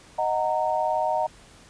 sine chord, D# minor, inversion none, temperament equal with one note detuned, 622.3 / 740 / 923.2 Hz, D#5 / F#5 / A#5, 0 / 0 / -17 cents, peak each -26 dBFS, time 0.18-1.27 s, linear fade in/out 10 ms, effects pink hiss -51 dBFS RMS until 1.69 s + resampled to 22050 Hz

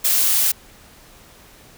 blue noise, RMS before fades -17 dBFS, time 0.04-0.52 s, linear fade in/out 10 ms, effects pink hiss -47 dBFS RMS until 1.77 s

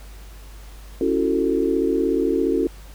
sine chord, F# minor seventh, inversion second, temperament just, 277.5 / 333 / 370 / 444 Hz, C#4 / E4 / F#4 / A4, +2 / +18 / 0 / +16 cents, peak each -23 dBFS, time 1.01-2.67 s, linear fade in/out 2 ms, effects added 50 Hz sine -38 dBFS peak until 2.94 s + pink hiss -48 dBFS RMS until 2.94 s

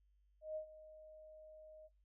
sine tone with ADSR envelope, 622.3 Hz, D#5, in tune, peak -39 dBFS, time 0.41-1.89 s, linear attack 150 ms, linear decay 96 ms, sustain -16 dB, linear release 34 ms, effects noise-tail reverb RT60 0.2 s tail -18 dB re dry + added 50 Hz sine -70 dBFS peak until 2.04 s

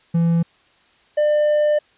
triangle tone pair in turn, 167.9 / 598.3 Hz, E3 / D5, +32 / +32 cents, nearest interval octave + minor seventh, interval 2200 cents, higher second, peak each -12 dBFS, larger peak neither, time 0.14-0.43 / 1.17-1.79 s, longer second, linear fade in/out 10 ms, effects white hiss -56 dBFS RMS until 1.97 s + resampled to 8000 Hz

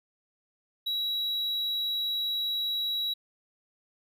triangle tone, 3885 Hz, B7, 29 cents flat, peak -26 dBFS, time 0.86-3.14 s, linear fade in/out 10 ms, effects none

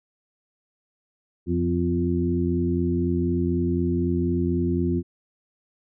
harmonic tone with a mistuned harmonic, 87 Hz, F2, 6 cents flat, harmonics 1 / 2 / 3 / 4, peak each -26 / -26 / -26 / -26 dBFS, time 1.46-5.03 s, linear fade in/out 50 ms, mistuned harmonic 3, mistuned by -20 cents, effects none

